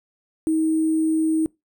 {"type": "tone with sample-and-hold", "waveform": "sine", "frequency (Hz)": 317.2, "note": "D#4", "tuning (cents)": 33, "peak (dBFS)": -17, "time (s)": [0.47, 1.46], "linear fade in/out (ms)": 0, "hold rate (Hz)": 8820, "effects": ["noise-tail reverb RT60 0.2 s tail -24 dB re dry"]}